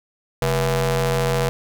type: ring-modulated tone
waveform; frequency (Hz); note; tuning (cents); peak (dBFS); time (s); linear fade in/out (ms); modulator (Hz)
sawtooth; 174.61; F3; 0; -11; 0.42-1.49; 0; 309
effects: none